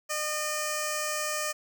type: tone with notch filter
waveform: 5% pulse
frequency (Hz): 608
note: D#5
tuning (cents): -40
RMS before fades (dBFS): -31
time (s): 0.09-1.53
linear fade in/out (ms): 20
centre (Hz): 3700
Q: 0.93
effects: none